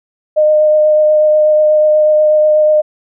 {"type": "tone with vibrato", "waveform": "sine", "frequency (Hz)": 611, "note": "D#5", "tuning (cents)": -32, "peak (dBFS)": -6, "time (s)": [0.36, 2.82], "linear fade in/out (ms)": 20, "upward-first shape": "triangle", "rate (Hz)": 8.2, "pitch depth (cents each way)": 13, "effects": []}